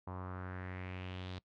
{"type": "tone with low-pass filter sweep", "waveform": "sawtooth", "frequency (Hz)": 92, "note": "F#2", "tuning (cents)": -9, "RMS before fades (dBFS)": -44, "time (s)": [0.07, 1.39], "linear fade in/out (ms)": 5, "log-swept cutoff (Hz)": [990, 4000], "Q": 3.3, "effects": ["noise-tail reverb RT60 0.1 s tail -22 dB re dry"]}